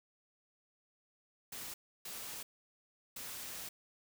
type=noise bursts at uneven times; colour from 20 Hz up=white; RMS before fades=-45 dBFS; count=3; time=1.52-1.74 / 2.05-2.43 / 3.16-3.69 s; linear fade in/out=5 ms; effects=none